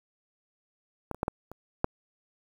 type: clicks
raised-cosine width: 1 ms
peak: -17 / -27 / -13 / -14 / -28 / -9 dBFS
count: 6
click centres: 1.113 / 1.146 / 1.231 / 1.281 / 1.516 / 1.844 s
effects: 8-bit